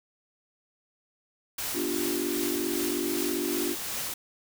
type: noise with tremolo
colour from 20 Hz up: white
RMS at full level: -32 dBFS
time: 1.58-4.14 s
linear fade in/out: 5 ms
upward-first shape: triangle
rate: 2.6 Hz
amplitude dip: 35%
type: chord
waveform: sine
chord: G dominant seventh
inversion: first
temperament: equal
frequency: 246.9 / 293.7 / 349.2 / 392 Hz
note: B3 / D4 / F4 / G4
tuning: 0 / 0 / 0 / 0 cents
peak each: -37 / -32 / -31 / -36 dBFS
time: 1.73-3.76 s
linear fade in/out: 50 ms
effects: none